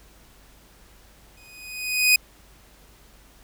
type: tone with exponential growth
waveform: sawtooth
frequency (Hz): 2494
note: D#7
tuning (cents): +3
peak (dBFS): -9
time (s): 1.37-2.16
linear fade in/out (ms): 5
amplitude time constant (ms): 170
effects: added 50 Hz sine -54 dBFS peak until 3.43 s + pink hiss -54 dBFS RMS until 3.43 s